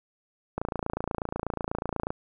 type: click train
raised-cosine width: 1 ms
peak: -15 dBFS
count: 44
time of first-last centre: 0.58-2.105 s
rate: 28.2 Hz
effects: none